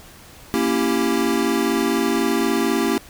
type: chord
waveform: square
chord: A# diminished seventh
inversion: none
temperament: equal with one note detuned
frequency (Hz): 233.1 / 277.2 / 332.3 / 392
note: A#3 / C#4 / E4 / G4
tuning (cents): 0 / 0 / +14 / 0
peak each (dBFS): -24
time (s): 0.54-2.98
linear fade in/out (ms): 0
effects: pink hiss -44 dBFS RMS until 3.09 s